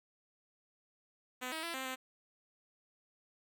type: tone with pitch steps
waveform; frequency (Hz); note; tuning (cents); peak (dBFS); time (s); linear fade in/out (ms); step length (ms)
5% pulse; 252.8 / 319.3 / 336.9 / 262.9 / 259.2; B3 / D#4 / E4 / C4 / C4; +41 / +45 / +38 / +8 / -16; -27; 1.41-1.96; 20; 110
effects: none